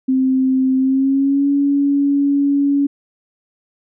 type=tone with pitch glide; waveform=sine; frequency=261.6 to 282 Hz; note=C4 to C#4; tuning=0 to +30 cents; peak=-12 dBFS; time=0.08-2.87 s; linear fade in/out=10 ms; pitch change=+130 cents; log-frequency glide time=0.77-1.48 s; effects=none